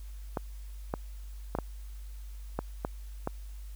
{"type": "clicks", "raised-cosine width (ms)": 1, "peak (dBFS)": -16, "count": 7, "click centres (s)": [0.372, 0.939, 1.551, 1.587, 2.59, 2.849, 3.274], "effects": ["added 50 Hz sine -40 dBFS peak until 3.75 s", "white hiss -60 dBFS RMS until 3.75 s"]}